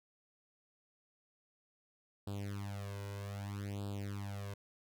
sawtooth tone with flanger, 100.5 Hz, G2, 44 cents sharp, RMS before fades -42 dBFS, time 2.27-4.54 s, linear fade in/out 5 ms, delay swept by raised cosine 0.24 to 2.04 ms, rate 0.63 Hz, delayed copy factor +1, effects none

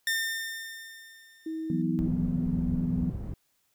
sawtooth tone with exponential decay, 1808 Hz, A6, 47 cents sharp, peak -21 dBFS, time 0.07-1.82 s, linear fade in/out 2 ms, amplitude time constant 380 ms
sine tone, 319.8 Hz, D#4, 48 cents sharp, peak -31 dBFS, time 1.46-2.08 s, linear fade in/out 5 ms
sine chord, E suspended second, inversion none, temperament equal, 164.81 / 185 / 246.9 Hz, E3 / F#3 / B3, 0 / 0 / 0 cents, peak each -30 / -31 / -30 dBFS, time 1.7-3.1 s, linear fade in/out 2 ms
white low-pass noise, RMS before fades -35 dBFS, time 1.99-3.34 s, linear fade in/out 0 ms, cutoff 130 Hz, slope 12 dB/octave
effects white hiss -72 dBFS RMS until 3.74 s

